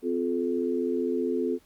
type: tone cluster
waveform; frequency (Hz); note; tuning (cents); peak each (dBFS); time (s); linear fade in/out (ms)
sine; 257.8 / 353 / 432.7; C4 / F4 / A4; -26 / +19 / -29; -29; 0.02-1.59; 50
effects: pink hiss -62 dBFS RMS until 1.65 s + Opus 32 kbps